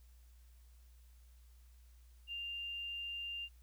sine tone, 2794 Hz, F7, in tune, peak -40 dBFS, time 2.27-3.49 s, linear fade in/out 50 ms, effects added 60 Hz sine -58 dBFS peak until 3.62 s + white hiss -73 dBFS RMS until 3.62 s

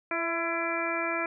harmonic tone with a mistuned harmonic, 336 Hz, E4, 33 cents sharp, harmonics 1 / 2 / 3 / 4 / 5 / 6 / 7, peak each -35 / -34 / -37 / -34 / -37 / -39 / -33 dBFS, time 0.11-1.26 s, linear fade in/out 2 ms, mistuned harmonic 2, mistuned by -24 cents, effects none

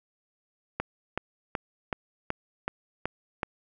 click train, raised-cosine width 0.5 ms, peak -13 dBFS, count 8, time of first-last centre 0.8-3.432 s, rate 2.66 Hz, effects none

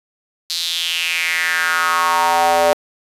square tone with high-pass filter sweep, 84.6 Hz, E2, 45 cents sharp, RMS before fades -17 dBFS, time 0.5-2.73 s, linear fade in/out 0 ms, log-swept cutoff 4300 to 590 Hz, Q 4.5, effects resampled to 32000 Hz

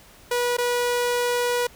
sawtooth tone with dropouts, 486.1 Hz, B4, 28 cents flat, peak -17 dBFS, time 0.31-1.67 s, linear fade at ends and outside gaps 5 ms, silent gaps 0.569-0.583 s, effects pink hiss -50 dBFS RMS until 1.75 s

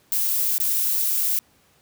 violet noise with dropouts, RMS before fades -22 dBFS, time 0.12-1.39 s, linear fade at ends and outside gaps 1 ms, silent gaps 0.581-0.601 s, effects pink hiss -59 dBFS RMS until 1.81 s + high-pass 80 Hz 12 dB/octave

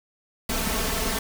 pink noise with comb filter, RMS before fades -26 dBFS, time 0.49-1.19 s, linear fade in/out 5 ms, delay 4.5 ms, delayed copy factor +0.85, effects none

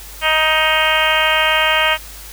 harmonic tone, 313.4 Hz, D#4, 13 cents sharp, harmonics 2 / 3 / 4 / 5 / 6 / 7 / 8 / 9 / 10, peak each -21 / -21 / -21 / -21 / -21 / -21 / -21 / -21 / -21 dBFS, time 0.21-1.98 s, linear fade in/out 50 ms, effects added 50 Hz sine -36 dBFS peak until 2.32 s + white hiss -36 dBFS RMS until 2.32 s

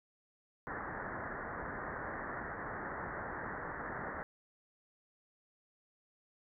white low-pass noise, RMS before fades -42 dBFS, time 0.67-4.23 s, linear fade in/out 0 ms, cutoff 1900 Hz, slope 96 dB/octave, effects none

